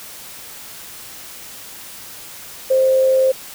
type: tone with amplitude modulation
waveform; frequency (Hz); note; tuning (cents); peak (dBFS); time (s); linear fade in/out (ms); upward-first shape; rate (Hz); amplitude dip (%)
sine; 525; C5; +6; -10; 2.7-3.32; 10; sine; 91.4; 25
effects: white hiss -36 dBFS RMS until 3.54 s